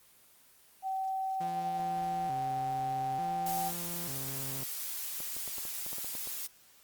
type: tone with pitch glide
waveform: sine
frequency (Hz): 766 to 774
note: G5 to G5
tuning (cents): -40 to -22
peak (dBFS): -31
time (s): 0.82-3.72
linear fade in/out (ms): 50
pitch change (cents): +18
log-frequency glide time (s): 2.39-3.26
type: tone with vibrato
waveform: sawtooth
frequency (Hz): 152.7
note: D#3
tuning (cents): -32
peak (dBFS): -37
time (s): 1.4-4.64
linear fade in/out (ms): 10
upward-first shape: square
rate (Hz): 0.56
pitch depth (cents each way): 210
type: noise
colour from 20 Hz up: blue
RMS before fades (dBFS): -38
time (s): 3.46-6.47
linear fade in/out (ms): 5
type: clicks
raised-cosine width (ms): 1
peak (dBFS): -33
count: 11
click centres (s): 5.204 / 5.366 / 5.477 / 5.583 / 5.653 / 5.864 / 5.931 / 5.984 / 6.046 / 6.152 / 6.273
effects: white hiss -61 dBFS RMS until 6.83 s + Opus 24 kbps